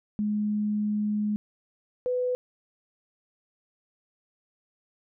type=tone pair in turn; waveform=sine; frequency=209.8 / 499 Hz; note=G#3 / B4; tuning=+18 / +18 cents; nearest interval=octave + minor third; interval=1500 cents; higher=second; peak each=-24 dBFS; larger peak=neither; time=0.19-1.36 / 2.06-2.35 s; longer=first; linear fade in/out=0 ms; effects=none